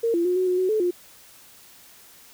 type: tone with pitch steps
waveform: sine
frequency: 460.8 / 341.2 / 359.7 / 370.1 / 362.9 / 371.4 / 432.7 / 354.7 Hz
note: A#4 / F4 / F#4 / F#4 / F#4 / F#4 / A4 / F4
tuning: -20 / -40 / -49 / 0 / -34 / +7 / -29 / +27 cents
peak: -19 dBFS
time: 0.03-0.91 s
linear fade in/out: 10 ms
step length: 110 ms
effects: white hiss -50 dBFS RMS until 2.33 s